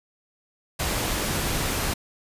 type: noise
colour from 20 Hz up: pink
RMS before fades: -26 dBFS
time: 0.79-1.94 s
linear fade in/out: 10 ms
effects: resampled to 32000 Hz